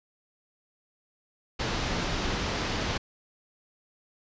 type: low-pass noise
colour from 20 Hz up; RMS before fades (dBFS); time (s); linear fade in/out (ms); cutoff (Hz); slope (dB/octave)
pink; -30; 1.59-2.98; 10; 5800; 24
effects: resampled to 16000 Hz